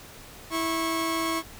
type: tone pair together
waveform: sawtooth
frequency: 327.8 / 1095 Hz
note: E4 / C#6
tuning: -10 / -22 cents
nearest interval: octave + major sixth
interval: 2088 cents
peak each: -24 / -25 dBFS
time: 0.5-1.43 s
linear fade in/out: 50 ms
effects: pink hiss -46 dBFS RMS until 1.59 s